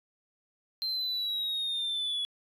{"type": "linear sweep", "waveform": "sine", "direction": "down", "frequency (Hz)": [4142, 3379], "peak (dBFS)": -27, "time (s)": [0.82, 2.25], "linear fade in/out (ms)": 0, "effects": ["tanh soft clip ceiling -28 dBFS"]}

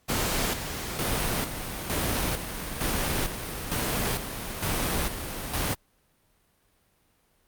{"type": "noise with tremolo", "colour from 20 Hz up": "pink", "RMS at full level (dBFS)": -27, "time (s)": [0.08, 5.75], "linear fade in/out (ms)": 20, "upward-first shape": "square", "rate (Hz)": 1.1, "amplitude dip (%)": 55, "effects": ["pink hiss -67 dBFS RMS until 7.47 s", "Opus 48 kbps"]}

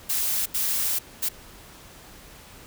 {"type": "noise bursts at uneven times", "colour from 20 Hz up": "blue", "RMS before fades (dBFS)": -25, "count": 3, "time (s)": [[0.09, 0.46], [0.54, 0.99], [1.22, 1.29]], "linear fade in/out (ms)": 10, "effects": ["pink hiss -47 dBFS RMS until 2.66 s"]}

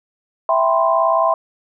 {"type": "chord", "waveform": "sine", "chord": "C major seventh", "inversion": "first", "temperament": "equal", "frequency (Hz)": [659.3, 784, 987.8, 1046.5], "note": ["E5", "G5", "B5", "C6"], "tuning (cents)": [0, 0, 0, 0], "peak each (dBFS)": [-16, -21, -22, -17], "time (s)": [0.49, 1.34], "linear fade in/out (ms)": 2, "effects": []}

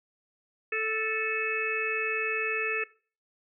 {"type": "harmonic tone with a mistuned harmonic", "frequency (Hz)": 440, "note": "A4", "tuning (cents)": 0, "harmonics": [1, 3, 4, 5, 6], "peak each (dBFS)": [-33, -37, -33, -36, -31], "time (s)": [0.72, 2.84], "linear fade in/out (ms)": 5, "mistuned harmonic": 6, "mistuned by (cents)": -30, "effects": ["noise-tail reverb RT60 0.4 s tail -20 dB re dry"]}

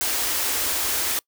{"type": "band-stop noise", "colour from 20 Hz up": "white", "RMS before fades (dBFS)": -24, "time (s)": [0.01, 1.19], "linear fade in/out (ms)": 0, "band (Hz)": [100, 230], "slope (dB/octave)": 96, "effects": ["noise-tail reverb RT60 0.1 s tail -25 dB re dry"]}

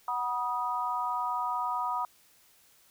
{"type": "chord", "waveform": "sine", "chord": "B major", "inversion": "second", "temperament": "equal with one note detuned", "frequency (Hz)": [740, 969.1, 1244.5], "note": ["F#5", "B5", "D#6"], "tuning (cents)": [0, -33, 0], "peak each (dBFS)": [-36, -31, -33], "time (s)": [0.08, 2.05], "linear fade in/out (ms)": 2, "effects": ["white hiss -62 dBFS RMS until 2.9 s"]}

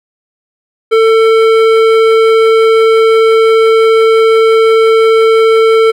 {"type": "tone with hard clipping", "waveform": "sine", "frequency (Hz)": 447.1, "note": "A4", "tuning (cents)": 28, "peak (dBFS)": -6, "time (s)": [0.91, 5.92], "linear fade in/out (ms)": 20, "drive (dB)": 13, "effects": []}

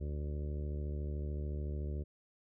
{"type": "harmonic tone", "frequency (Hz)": 73.7, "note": "D2", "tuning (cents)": 7, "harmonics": [1, 2, 3, 4, 5, 6, 7, 8], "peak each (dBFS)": [-36, -44, -50, -53, -49, -54, -57, -57], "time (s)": [0, 2.04], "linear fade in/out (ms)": 20, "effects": []}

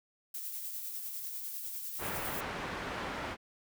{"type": "noise with tremolo", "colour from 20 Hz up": "violet", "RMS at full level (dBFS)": -39, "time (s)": [0.34, 2.41], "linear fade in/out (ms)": 5, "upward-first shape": "sine", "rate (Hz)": 10, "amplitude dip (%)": 35}
{"type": "low-pass noise", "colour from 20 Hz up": "white", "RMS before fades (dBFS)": -39, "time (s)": [1.98, 3.37], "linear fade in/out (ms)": 50, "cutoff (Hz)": 1600, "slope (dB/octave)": 12}
{"effects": []}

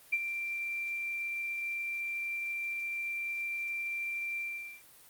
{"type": "tone with ADSR envelope", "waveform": "sine", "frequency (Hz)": 2359, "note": "D7", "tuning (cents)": 7, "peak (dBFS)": -24, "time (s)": [0.12, 4.83], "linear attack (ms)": 14, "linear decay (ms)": 42, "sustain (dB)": -9, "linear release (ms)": 430, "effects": ["white hiss -57 dBFS RMS until 5.09 s", "Opus 32 kbps"]}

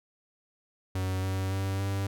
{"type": "tone with pitch steps", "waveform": "45% pulse", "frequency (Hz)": [93.8, 95.22, 96.66, 98.12], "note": ["F#2", "G2", "G2", "G2"], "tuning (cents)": [24, -50, -24, 2], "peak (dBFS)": -28, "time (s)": [0.95, 2.07], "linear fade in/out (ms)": 5, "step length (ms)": 280, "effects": []}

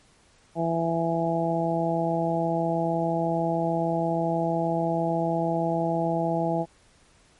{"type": "harmonic tone", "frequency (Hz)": 166.3, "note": "E3", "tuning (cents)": 16, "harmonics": [1, 2, 3, 4, 5], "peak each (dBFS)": [-28, -29, -32, -27, -30], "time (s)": [0.55, 6.66], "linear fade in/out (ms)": 50, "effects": ["pink hiss -59 dBFS RMS until 7.39 s", "MP3 48 kbps"]}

